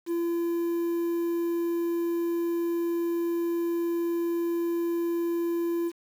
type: tone with quantisation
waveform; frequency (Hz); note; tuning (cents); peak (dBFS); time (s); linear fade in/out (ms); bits
triangle; 339.9; F4; -47; -23; 0.06-5.92; 50; 8
effects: none

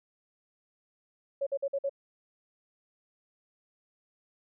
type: tone bursts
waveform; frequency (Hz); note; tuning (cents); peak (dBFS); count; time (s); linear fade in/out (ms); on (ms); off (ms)
sine; 554.4; C#5; 0; -27; 5; 1.41-1.895; 10; 57; 50
effects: none

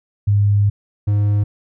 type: tone pair in turn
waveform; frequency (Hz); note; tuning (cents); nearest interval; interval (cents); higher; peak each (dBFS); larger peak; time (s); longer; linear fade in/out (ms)
sine / triangle; 102.1 / 103.05; G#2 / G#2; -29 / -13; unison; 16; second; -11; neither; 0.27-0.7 / 1.07-1.44; first; 10
effects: none

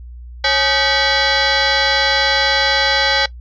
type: tone with frequency modulation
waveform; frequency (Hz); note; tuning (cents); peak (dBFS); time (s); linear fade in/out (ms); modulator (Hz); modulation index
sine; 1244; D#6; -1; -12; 0.44-3.26; 5; 696; 5.1
effects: noise-tail reverb RT60 0.1 s tail -20 dB re dry + added 60 Hz sine -31 dBFS peak until 3.4 s

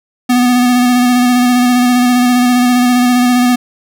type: tone with vibrato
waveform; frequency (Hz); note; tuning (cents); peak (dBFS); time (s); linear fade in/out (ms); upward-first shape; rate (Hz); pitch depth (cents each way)
square; 246.9; B3; 0; -8; 0.29-3.56; 10; square; 15; 17
effects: none

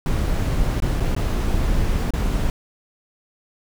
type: noise with dropouts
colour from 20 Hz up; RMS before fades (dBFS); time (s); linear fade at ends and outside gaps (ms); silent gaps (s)
brown; -20; 0.06-2.5; 1; 0.802-0.822 / 1-1.004 / 1.15-1.164 / 2.106-2.136
effects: none

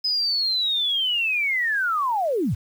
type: linear sweep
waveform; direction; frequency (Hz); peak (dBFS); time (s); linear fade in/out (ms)
sine; down; 5070 to 73.42; -20; 0.04-2.55; 10
effects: 8-bit

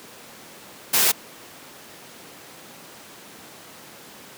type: noise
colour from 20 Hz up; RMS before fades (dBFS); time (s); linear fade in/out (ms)
white; -18; 0.93-1.12; 10
effects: pink hiss -43 dBFS RMS until 4.37 s + high-pass 200 Hz 12 dB/octave

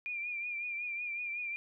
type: tone with vibrato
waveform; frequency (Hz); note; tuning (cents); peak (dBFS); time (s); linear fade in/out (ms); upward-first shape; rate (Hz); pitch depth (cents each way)
sine; 2403; D7; +39; -35; 0.06-1.56; 0; triangle; 5.4; 57
effects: none

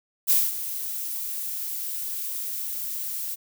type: noise with ADSR envelope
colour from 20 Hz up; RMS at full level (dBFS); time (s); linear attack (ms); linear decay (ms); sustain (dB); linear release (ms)
violet; -18; 0.27-3.36; 35; 210; -13; 27
effects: none

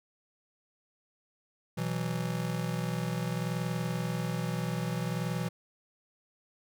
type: chord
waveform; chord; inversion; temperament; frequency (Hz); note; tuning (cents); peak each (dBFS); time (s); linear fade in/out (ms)
square; B suspended fourth; none; just; 123.47 / 164.63 / 185.21; B2 / E3 / F#3; 0 / -2 / +2; -36 / -34 / -38; 1.77-5.49; 10
effects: none

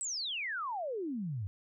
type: exponential sweep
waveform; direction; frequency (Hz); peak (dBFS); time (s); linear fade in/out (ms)
sine; down; 8200 to 91.6; -34; 0.01-1.47; 0
effects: none

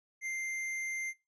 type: tone with hard clipping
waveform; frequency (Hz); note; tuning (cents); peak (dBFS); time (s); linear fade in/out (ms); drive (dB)
sine; 2093; C7; 0; -36; 0.21-1.14; 50; 13
effects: noise-tail reverb RT60 0.2 s tail -18 dB re dry + resampled to 22050 Hz

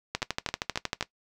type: two click trains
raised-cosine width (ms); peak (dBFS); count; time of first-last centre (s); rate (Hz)
0.2; -10 / -12; 12 / 4; 0.15-1.009 / 0.22-1.026; 12.8 / 3.72
effects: noise-tail reverb RT60 0.1 s tail -18 dB re dry

